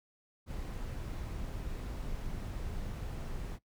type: noise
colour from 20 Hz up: brown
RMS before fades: -39 dBFS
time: 0.46-3.59 s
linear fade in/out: 50 ms
effects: noise-tail reverb RT60 0.1 s tail -18 dB re dry